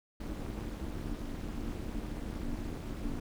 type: noise with amplitude modulation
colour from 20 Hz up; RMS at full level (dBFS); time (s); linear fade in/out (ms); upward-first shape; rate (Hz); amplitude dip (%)
brown; -34; 0.2-3.2; 5; sine; 260; 95
effects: none